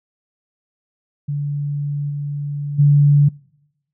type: tone with level steps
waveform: sine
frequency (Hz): 144.4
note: D3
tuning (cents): -29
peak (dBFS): -19 / -21 / -8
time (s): 1.28-3.29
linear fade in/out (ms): 10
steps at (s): 2.09 / 2.78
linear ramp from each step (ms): 20
effects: noise-tail reverb RT60 0.9 s tail -26 dB re dry